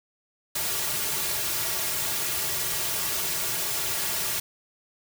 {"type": "noise with comb filter", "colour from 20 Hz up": "white", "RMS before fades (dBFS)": -28, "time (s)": [0.55, 4.4], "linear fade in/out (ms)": 5, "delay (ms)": 3.9, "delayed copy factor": -1, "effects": []}